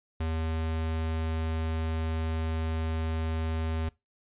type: tone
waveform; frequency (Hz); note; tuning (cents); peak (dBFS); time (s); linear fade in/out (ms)
square; 80.4; E2; -43; -29; 0.2-3.89; 5
effects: noise-tail reverb RT60 0.2 s tail -21 dB re dry + resampled to 8000 Hz